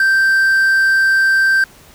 triangle tone with quantisation, 1566 Hz, G6, 2 cents flat, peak -8 dBFS, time 0-1.64 s, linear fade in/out 2 ms, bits 6, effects pink hiss -44 dBFS RMS until 1.94 s

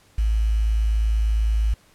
sine tone with quantisation, 54.3 Hz, A1, 22 cents flat, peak -17 dBFS, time 0.18-1.74 s, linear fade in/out 5 ms, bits 7, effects pink hiss -56 dBFS RMS until 1.94 s + low-pass 12000 Hz 12 dB/octave

